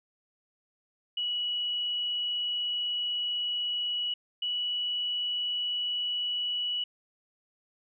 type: tone pair in turn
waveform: sine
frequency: 2931 / 2942 Hz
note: F#7 / F#7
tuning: -17 / -11 cents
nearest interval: unison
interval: 6 cents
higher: second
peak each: -28 dBFS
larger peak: neither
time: 1.17-4.14 / 4.42-6.84 s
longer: first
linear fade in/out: 5 ms
effects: none